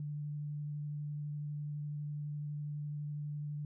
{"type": "tone with vibrato", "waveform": "sine", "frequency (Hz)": 147.7, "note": "D3", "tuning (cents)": 10, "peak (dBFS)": -37, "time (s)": [0, 3.65], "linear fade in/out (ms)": 2, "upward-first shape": "sine", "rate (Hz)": 12, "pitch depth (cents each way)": 10, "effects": []}